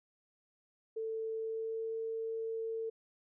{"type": "tone with pitch glide", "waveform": "sine", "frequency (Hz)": [444.9, 449.5], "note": ["A4", "A4"], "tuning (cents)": [19, 37], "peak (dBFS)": -35, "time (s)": [0.96, 2.9], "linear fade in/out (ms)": 10, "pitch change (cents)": 18, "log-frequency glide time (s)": [1.37, 1.93], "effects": []}